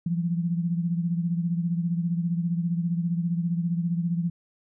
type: beating tone pair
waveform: sine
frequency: 169.4 / 184.4 Hz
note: E3 / F#3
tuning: +48 / -6 cents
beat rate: 15 Hz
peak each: -24 / -31 dBFS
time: 0.06-4.3 s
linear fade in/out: 5 ms
effects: none